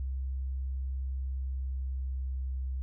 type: tone with pitch glide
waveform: sine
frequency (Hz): 65.8 to 65.12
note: C2 to C2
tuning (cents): +10 to -8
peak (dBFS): -31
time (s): 0-2.82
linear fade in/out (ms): 0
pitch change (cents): -18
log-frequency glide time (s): 1.14-2.65
effects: none